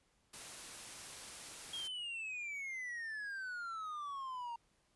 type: noise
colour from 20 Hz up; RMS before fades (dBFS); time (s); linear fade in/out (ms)
white; -49; 0.33-1.88; 10
type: exponential sweep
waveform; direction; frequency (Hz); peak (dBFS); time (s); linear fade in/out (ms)
triangle; down; 3283 to 923; -39; 1.73-4.56; 5
effects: pink hiss -75 dBFS RMS until 4.95 s + resampled to 24000 Hz